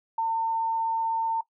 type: tone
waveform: sine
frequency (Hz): 904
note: A5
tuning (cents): +47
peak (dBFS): -23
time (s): 0.18-1.41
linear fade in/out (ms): 5
effects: noise-tail reverb RT60 0.1 s tail -19 dB re dry